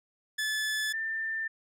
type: tone pair in turn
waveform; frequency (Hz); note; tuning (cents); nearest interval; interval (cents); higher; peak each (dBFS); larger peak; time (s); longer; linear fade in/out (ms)
sawtooth / sine; 1732 / 1788.9; A6 / A6; -28 / +28; minor second; 56; second; -25 / -30; first; 0.38-0.93 / 0.93-1.48; neither; 10
effects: low-pass 12000 Hz 12 dB/octave